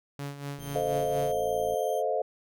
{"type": "tone with tremolo", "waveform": "sawtooth", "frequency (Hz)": 141.8, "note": "C#3", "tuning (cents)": 40, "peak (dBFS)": -29, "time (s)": [0.19, 1.32], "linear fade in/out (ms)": 0, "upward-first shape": "sine", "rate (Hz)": 4.2, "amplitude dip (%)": 65}
{"type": "tone", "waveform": "10% pulse", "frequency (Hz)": 3155, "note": "G7", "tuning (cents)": 10, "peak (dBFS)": -37, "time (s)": [0.58, 2.03], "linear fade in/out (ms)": 50}
{"type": "click train", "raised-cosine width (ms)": 3, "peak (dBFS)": -34, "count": 66, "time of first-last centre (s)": [0.59, 1.74], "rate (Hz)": 56.5}
{"type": "chord", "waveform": "sine", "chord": "F dominant seventh", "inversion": "first", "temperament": "equal with one note detuned", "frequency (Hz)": [440, 523.3, 622.3, 704.5], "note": ["A4", "C5", "Eb5", "F5"], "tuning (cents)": [0, 0, 0, 15], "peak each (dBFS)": -31, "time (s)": [0.75, 2.22], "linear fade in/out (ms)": 5}
{"effects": []}